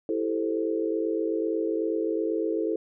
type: chord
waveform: sine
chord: A minor seventh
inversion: second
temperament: equal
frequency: 329.6 / 392 / 440 / 523.3 Hz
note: E4 / G4 / A4 / C5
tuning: 0 / 0 / 0 / 0 cents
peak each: -28 / -34 / -28 / -34 dBFS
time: 0.09-2.76 s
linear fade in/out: 2 ms
effects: none